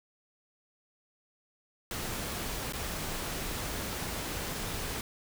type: noise with dropouts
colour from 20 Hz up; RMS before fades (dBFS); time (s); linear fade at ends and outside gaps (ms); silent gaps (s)
pink; -36; 1.91-5.01; 1; 2.724-2.734
effects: none